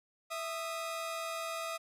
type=tone pair together; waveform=sawtooth; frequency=659.3 / 1238.1 Hz; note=E5 / D#6; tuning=0 / -9 cents; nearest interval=major seventh; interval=1091 cents; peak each=-35 / -36 dBFS; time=0.3-1.78 s; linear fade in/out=20 ms; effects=resampled to 32000 Hz